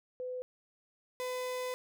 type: tone pair in turn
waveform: sine / 35% pulse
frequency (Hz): 504 / 504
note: B4 / B4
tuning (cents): +35 / +35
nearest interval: unison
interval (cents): 0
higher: neither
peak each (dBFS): -36 / -33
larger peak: second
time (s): 0.2-0.42 / 1.2-1.74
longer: second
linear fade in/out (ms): 0
effects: none